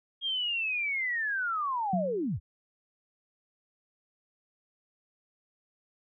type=linear sweep; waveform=sine; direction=down; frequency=3259 to 55 Hz; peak=-28 dBFS; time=0.21-2.4 s; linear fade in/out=50 ms
type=tone with exponential decay; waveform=sine; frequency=185 Hz; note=F#3; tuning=in tune; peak=-24 dBFS; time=1.93-2.37 s; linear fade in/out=5 ms; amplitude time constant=95 ms
effects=none